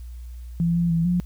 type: tone with pitch steps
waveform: sine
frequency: 169.1 / 171.3 / 166.2 / 177.4 Hz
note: E3 / F3 / E3 / F3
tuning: +44 / -33 / +15 / +27 cents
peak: -18 dBFS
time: 0.6-1.2 s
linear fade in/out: 0 ms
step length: 150 ms
effects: added 60 Hz sine -34 dBFS peak until 1.25 s + white hiss -59 dBFS RMS until 1.25 s